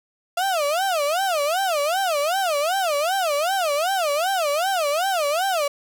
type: tone with vibrato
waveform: 35% pulse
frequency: 670 Hz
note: E5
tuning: 28 cents sharp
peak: -18 dBFS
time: 0.37-5.68 s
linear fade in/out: 5 ms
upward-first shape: sine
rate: 2.6 Hz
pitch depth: 280 cents each way
effects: none